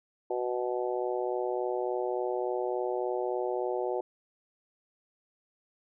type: harmonic tone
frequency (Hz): 123.47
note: B2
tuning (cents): 0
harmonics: 3 / 4 / 5 / 6 / 7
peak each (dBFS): -32 / -34 / -36 / -38 / -39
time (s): 0.3-4.01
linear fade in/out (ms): 5
effects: none